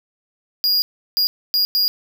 square tone bursts at uneven times, 4854 Hz, D#8, 44 cents flat, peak -15 dBFS, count 4, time 0.64-0.82 / 1.17-1.27 / 1.54-1.65 / 1.75-1.88 s, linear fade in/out 0 ms, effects none

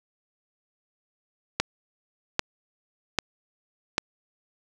click train, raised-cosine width 0.2 ms, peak -4 dBFS, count 4, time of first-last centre 1.6-3.981 s, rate 1.26 Hz, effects none

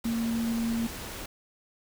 sine tone in noise, 230 Hz, A#3, 23 cents flat, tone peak -26 dBFS, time 0.05-0.87 s, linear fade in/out 5 ms, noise pink, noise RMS -39 dBFS, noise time 0.04-1.26 s, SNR +10 dB, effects none

